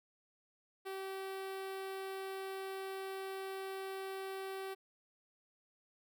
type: tone with notch filter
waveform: sawtooth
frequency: 385 Hz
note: G4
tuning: 31 cents flat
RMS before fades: -43 dBFS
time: 0.85-4.75 s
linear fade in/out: 20 ms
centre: 6500 Hz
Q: 1.4
effects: none